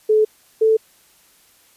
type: tone pair in turn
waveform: sine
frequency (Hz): 431.1 / 441.2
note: A4 / A4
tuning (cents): -35 / +5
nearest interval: unison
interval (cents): 40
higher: second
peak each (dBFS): -11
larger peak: neither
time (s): 0.09-0.25 / 0.61-0.77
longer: neither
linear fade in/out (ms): 10
effects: white hiss -54 dBFS RMS until 1.76 s + resampled to 32000 Hz